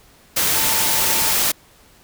sine tone in noise, 894 Hz, A5, 27 cents sharp, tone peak -29 dBFS, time 0.54-1.32 s, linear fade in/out 10 ms, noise white, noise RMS -18 dBFS, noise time 0.36-1.52 s, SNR -14 dB, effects pink hiss -51 dBFS RMS until 2.03 s

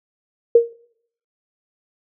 sine tone with exponential decay, 467.7 Hz, A#4, 6 cents sharp, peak -4 dBFS, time 0.55-0.73 s, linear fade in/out 5 ms, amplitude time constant 39 ms, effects noise-tail reverb RT60 0.7 s tail -25 dB re dry

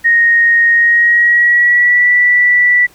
sine tone with pitch glide, 1864.7 to 1961.9 Hz, A#6 to B6, 0 to -12 cents, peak -6 dBFS, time 0.04-2.87 s, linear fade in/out 20 ms, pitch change +88 cents, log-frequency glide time 0.73-2.1 s, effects pink hiss -45 dBFS RMS until 2.94 s

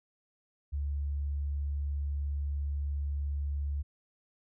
sine tone, 71.5 Hz, D2, 46 cents flat, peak -30 dBFS, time 0.72-3.83 s, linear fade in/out 20 ms, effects none

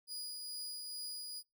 sawtooth tone with tremolo, 4908 Hz, D#8, 25 cents flat, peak -38 dBFS, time 0.07-1.43 s, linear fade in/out 50 ms, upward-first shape triangle, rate 2.3 Hz, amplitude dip 30%, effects noise-tail reverb RT60 0.2 s tail -22 dB re dry

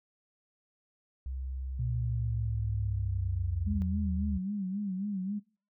sine tone with pitch glide, 65.41 to 65.86 Hz, C2 to C2, 0 to +12 cents, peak -34 dBFS, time 1.26-3.82 s, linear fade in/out 0 ms, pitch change +12 cents, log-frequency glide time 1.6-2.36 s
sine linear sweep, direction down, 122.1 to 73.6 Hz, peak -30 dBFS, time 1.79-4.38 s, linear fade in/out 5 ms
sine tone with vibrato, 196 Hz, G3, in tune, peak -31 dBFS, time 3.66-5.4 s, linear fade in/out 20 ms, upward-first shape sine, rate 3.7 Hz, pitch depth 110 cents each way
effects noise-tail reverb RT60 0.4 s tail -23 dB re dry

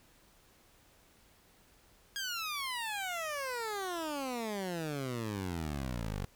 15% pulse exponential sweep, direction down, 1642 to 46.25 Hz, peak -29 dBFS, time 2.16-6.25 s, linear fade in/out 0 ms, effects pink hiss -64 dBFS RMS until 6.35 s

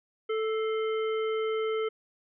harmonic tone with a mistuned harmonic, 440 Hz, A4, in tune, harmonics 1 / 3 / 5 / 7, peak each -27 / -37 / -41 / -44 dBFS, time 0.29-1.89 s, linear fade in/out 10 ms, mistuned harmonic 5, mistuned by -76 cents, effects none

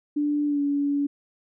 sine tone with pitch glide, 293.5 to 285 Hz, D4 to C#4, -1 to +48 cents, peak -21 dBFS, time 0.16-1.07 s, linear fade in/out 10 ms, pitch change -51 cents, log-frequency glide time 0.46-0.61 s, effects none

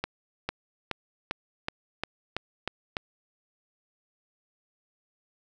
accelerating click train, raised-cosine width 0.3 ms, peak -13 dBFS, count 9, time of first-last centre 0.04-2.968 s, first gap 450 ms, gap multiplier 0.94, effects none

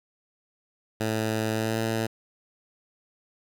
10% pulse tone with pitch glide, 110 to 112.38 Hz, A2 to A2, 0 to +37 cents, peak -17 dBFS, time 1-2.07 s, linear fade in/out 10 ms, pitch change +37 cents, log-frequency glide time 1.54-1.77 s, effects 9-bit

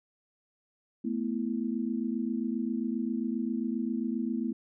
sine chord, A suspended second, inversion none, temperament just, 220 / 247.5 / 330 Hz, A3 / B3 / E4, 0 / +4 / +2 cents, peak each -32 / -32 / -36 dBFS, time 1.04-4.53 s, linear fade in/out 10 ms, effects none

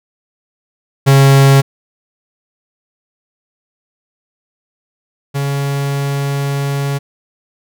45% pulse tone pair in turn, 137.2 / 140.08 Hz, C#3 / C#3, -17 / +18 cents, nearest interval unison, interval 35 cents, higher second, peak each -5 / -15 dBFS, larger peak first, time 1.06-1.62 / 5.34-6.99 s, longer second, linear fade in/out 20 ms, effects none

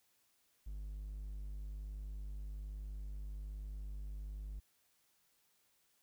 triangle tone, 50.6 Hz, G#1, 44 cents flat, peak -40 dBFS, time 0.66-4.6 s, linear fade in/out 10 ms, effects white hiss -75 dBFS RMS until 6.02 s

